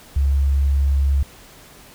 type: tone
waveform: sine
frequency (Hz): 69.3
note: C#2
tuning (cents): 0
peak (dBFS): -14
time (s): 0.16-1.23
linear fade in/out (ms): 5
effects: pink hiss -45 dBFS RMS until 1.94 s